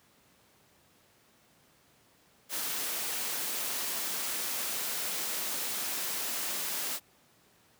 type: high-pass noise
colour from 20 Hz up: white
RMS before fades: -34 dBFS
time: 2.49-7 s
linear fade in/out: 50 ms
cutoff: 190 Hz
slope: 12 dB/octave
effects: pink hiss -64 dBFS RMS until 7.79 s + high-pass 100 Hz 12 dB/octave